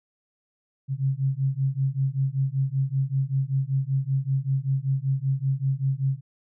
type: beating tone pair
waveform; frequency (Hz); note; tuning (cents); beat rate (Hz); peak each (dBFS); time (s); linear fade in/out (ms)
sine; 132.6 / 137.8; C3 / C#3; +23 / -10; 5.2; -25; 0.88-6.21; 50
effects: none